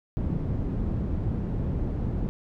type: low-pass noise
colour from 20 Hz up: white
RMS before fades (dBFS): -28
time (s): 0.17-2.29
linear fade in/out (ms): 0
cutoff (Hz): 160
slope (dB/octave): 12
effects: none